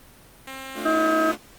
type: tone with pitch glide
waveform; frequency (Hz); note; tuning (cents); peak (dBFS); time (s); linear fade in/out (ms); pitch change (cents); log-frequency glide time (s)
5% pulse; 266.2 to 249.8; C4 to B3; +30 to +20; -23; 0.47-1.35; 5; -110; 0.89-0.98
type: chord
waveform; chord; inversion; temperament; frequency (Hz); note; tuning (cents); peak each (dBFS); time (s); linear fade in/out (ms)
sawtooth; D minor; second; just; 220.2 / 293.7 / 352.4; A3 / D4 / F4; +2 / 0 / +16; -30; 0.74-1.38; 50
type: harmonic tone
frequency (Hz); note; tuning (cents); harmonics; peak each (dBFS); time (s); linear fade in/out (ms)
319.4; D#4; +45; 1 / 2 / 4 / 5; -23 / -23 / -23 / -28; 0.85-1.32; 10
effects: pink hiss -50 dBFS RMS until 1.58 s + Opus 32 kbps